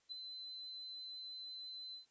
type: tone with ADSR envelope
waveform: sine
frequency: 4047 Hz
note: B7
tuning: 42 cents sharp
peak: -40 dBFS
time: 0.09-2.06 s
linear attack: 31 ms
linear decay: 4 ms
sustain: -6 dB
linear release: 120 ms
effects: white hiss -75 dBFS RMS until 2.1 s + resampled to 16000 Hz